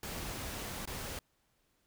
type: noise with dropouts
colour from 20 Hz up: pink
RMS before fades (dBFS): -41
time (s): 0.03-1.19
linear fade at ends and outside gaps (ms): 2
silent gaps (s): 0.855-0.874
effects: pink hiss -75 dBFS RMS until 1.86 s